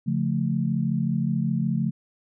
sine chord, Db augmented, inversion none, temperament equal with one note detuned, 140.93 / 174.61 / 220 Hz, Db3 / F3 / A3, +29 / 0 / 0 cents, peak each -26 dBFS, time 0.06-1.91 s, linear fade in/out 20 ms, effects none

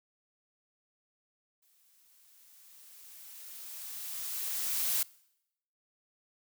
blue noise with exponential growth, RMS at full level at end -29 dBFS, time 1.62-5.03 s, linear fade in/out 5 ms, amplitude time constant 740 ms, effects noise-tail reverb RT60 0.8 s tail -23 dB re dry

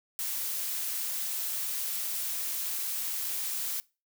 blue noise, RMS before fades -33 dBFS, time 0.19-3.8 s, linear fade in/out 0 ms, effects noise-tail reverb RT60 0.3 s tail -23 dB re dry

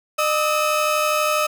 30% pulse tone pair together, 607 / 1286.2 Hz, D#5 / E6, -43 / -43 cents, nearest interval octave + minor second, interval 1300 cents, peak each -18 dBFS, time 0.18-1.47 s, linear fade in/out 10 ms, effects none

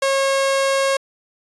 sawtooth tone, 544 Hz, C#5, 33 cents flat, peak -12 dBFS, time 0.02-0.97 s, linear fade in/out 5 ms, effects resampled to 24000 Hz

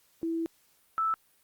sine tone pair in turn, 329.6 / 1315.8 Hz, E4 / E6, 0 / -4 cents, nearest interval 2 octaves, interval 2396 cents, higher second, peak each -28 / -25 dBFS, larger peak second, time 0.23-0.46 / 0.98-1.14 s, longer first, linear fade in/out 0 ms, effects white hiss -66 dBFS RMS until 1.43 s + Opus 48 kbps

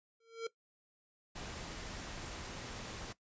square tone with exponential growth, 456 Hz, A#4, 38 cents flat, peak -34 dBFS, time 0.2-0.47 s, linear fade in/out 5 ms, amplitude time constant 58 ms
pink noise, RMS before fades -45 dBFS, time 1.35-3.13 s, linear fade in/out 10 ms
effects noise-tail reverb RT60 0.1 s tail -17 dB re dry + resampled to 16000 Hz

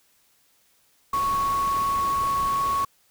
sine tone in noise, 1108.7 Hz, C#6, in tune, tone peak -21 dBFS, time 1.13-2.85 s, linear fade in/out 5 ms, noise pink, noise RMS -36 dBFS, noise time 1.13-2.85 s, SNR +12 dB, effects white hiss -63 dBFS RMS until 3.1 s

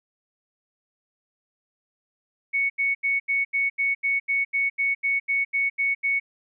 sine tone bursts, 2220 Hz, C#7, 2 cents sharp, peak -20 dBFS, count 15, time 2.53-6.2 s, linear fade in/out 20 ms, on 170 ms, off 80 ms, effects none

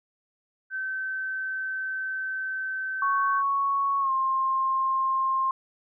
sine tone, 1539 Hz, G6, 32 cents flat, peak -28 dBFS, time 0.7-3.43 s, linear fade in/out 50 ms
sine tone with pitch glide, 1108.7 to 1060.5 Hz, C#6 to C6, 0 to +23 cents, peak -22 dBFS, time 3.02-5.51 s, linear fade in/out 2 ms, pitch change -77 cents, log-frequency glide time 4-4.11 s
effects none

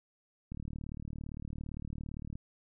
click train, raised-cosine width 5 ms, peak -29 dBFS, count 70, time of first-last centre 0.52-2.355 s, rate 37.6 Hz, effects none

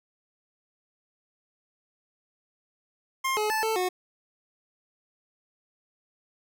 25% pulse tone with pitch steps, 1061 / 425.2 / 875 / 442.5 / 365.4 Hz, C6 / G#4 / A5 / A4 / F#4, +24 / +41 / -10 / +10 / -22 cents, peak -21 dBFS, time 3.24-3.89 s, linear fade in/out 10 ms, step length 130 ms, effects none

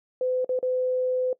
sine tone with dropouts, 508 Hz, B4, 49 cents sharp, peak -22 dBFS, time 0.21-1.33 s, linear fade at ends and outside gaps 2 ms, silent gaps 0.446-0.492 / 0.59-0.628 s, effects noise-tail reverb RT60 0.1 s tail -20 dB re dry

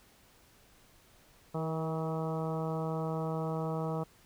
harmonic tone with a mistuned harmonic, 160.5 Hz, E3, 46 cents flat, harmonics 1 / 2 / 3 / 4 / 5 / 6 / 7 / 8, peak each -34 / -42 / -38 / -41 / -43 / -46 / -46 / -47 dBFS, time 1.54-4.04 s, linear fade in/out 10 ms, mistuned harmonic 3, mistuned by -16 cents, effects pink hiss -62 dBFS RMS until 4.25 s

